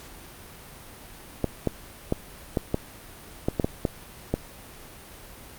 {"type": "clicks", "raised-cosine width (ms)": 2, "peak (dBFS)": -9, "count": 10, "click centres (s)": [1.443, 1.673, 2.124, 2.572, 2.744, 3.485, 3.598, 3.645, 3.852, 4.34], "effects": ["pink hiss -45 dBFS RMS until 5.58 s", "Opus 48 kbps"]}